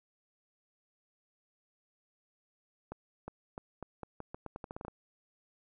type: accelerating click train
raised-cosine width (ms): 1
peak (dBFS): -27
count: 15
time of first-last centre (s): 2.92-4.882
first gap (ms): 360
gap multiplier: 0.83
effects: none